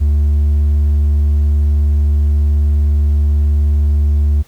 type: tone with hard clipping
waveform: sine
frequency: 73.42 Hz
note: D2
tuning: in tune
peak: -10 dBFS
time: 0-4.43 s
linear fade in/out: 20 ms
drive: 2 dB
effects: pink hiss -49 dBFS RMS until 4.47 s